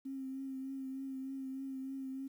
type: tone with vibrato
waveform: sine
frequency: 266.9 Hz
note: C4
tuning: 35 cents sharp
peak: -39 dBFS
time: 0.05-2.28 s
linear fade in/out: 10 ms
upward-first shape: triangle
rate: 3.3 Hz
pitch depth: 28 cents each way
effects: 11-bit